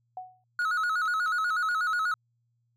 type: tone with exponential decay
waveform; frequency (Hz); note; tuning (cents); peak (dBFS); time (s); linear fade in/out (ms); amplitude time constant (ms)
sine; 740; F#5; 0; -32; 0.17-0.44; 2; 58
type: tone with vibrato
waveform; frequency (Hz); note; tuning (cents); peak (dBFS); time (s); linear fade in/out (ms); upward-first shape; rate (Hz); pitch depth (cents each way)
triangle; 1364; F6; -41; -23; 0.59-2.14; 2; square; 8.2; 100
type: click train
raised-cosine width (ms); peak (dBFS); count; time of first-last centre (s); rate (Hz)
0.2; -32; 7; 0.62-1.933; 4.57
effects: added 118 Hz sine -70 dBFS peak until 2.76 s